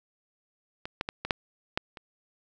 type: clicks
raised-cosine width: 0.3 ms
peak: -20 / -13 / -15 / -17 / -7 / -10 / -26 dBFS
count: 7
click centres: 0.855 / 1.011 / 1.089 / 1.25 / 1.308 / 1.775 / 1.972 s
effects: none